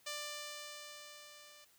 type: tone with level ramp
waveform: 5% pulse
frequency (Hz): 592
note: D5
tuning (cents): +14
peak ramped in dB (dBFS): -28 to -46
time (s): 0.06-1.65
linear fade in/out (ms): 10
effects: white hiss -68 dBFS RMS until 1.78 s